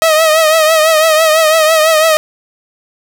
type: tone with vibrato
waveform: sawtooth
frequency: 633 Hz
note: D#5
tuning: 30 cents sharp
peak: -3 dBFS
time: 0.02-2.17 s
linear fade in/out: 0 ms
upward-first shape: triangle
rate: 6 Hz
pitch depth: 68 cents each way
effects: none